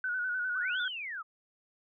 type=tone with vibrato; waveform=sine; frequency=1480 Hz; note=F#6; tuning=in tune; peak=-30 dBFS; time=0.04-0.88 s; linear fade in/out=2 ms; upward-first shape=square; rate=9.9 Hz; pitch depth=41 cents each way
type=linear two-way sweep; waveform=sine; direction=up then down; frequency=1046.5 to 3592 to 1184 Hz; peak=-36 dBFS; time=0.55-1.23 s; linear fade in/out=20 ms; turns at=0.81 s
effects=none